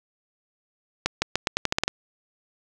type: accelerating click train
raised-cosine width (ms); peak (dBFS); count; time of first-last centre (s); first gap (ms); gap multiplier
0.2; -4; 10; 1.06-1.88; 160; 0.85
effects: none